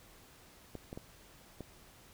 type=clicks; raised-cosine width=2 ms; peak=-29 dBFS; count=4; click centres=0.753 / 0.929 / 0.975 / 1.607 s; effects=pink hiss -59 dBFS RMS until 2.13 s